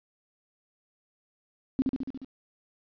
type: tone with echo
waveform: sine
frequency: 264.2 Hz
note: C4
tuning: 17 cents sharp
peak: -20 dBFS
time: 1.79-1.82 s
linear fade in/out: 0 ms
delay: 71 ms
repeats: 6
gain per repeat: -3 dB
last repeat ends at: 2.246 s
effects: resampled to 11025 Hz + 10-bit